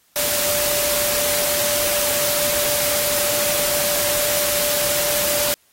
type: tone in noise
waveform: sine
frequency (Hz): 587.3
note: D5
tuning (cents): 0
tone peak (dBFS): -25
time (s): 0.16-5.54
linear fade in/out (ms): 0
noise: white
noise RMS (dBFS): -21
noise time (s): 0.16-5.54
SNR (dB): -7
effects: white hiss -59 dBFS RMS until 5.72 s + AAC 48 kbps